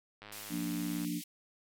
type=click train; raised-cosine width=0.3 ms; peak=-32 dBFS; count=87; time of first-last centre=0.22-1.047 s; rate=104 Hz
type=band-pass noise; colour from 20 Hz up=white; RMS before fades=-47 dBFS; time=0.32-1.24 s; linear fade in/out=5 ms; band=1900 to 16000 Hz; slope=96 dB/octave
type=chord; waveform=sine; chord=Bb major; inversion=second; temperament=equal; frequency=174.61 / 233.1 / 293.7 Hz; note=F3 / Bb3 / D4; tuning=0 / 0 / 0 cents; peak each=-38 / -40 / -36 dBFS; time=0.49-1.22 s; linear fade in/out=50 ms
effects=none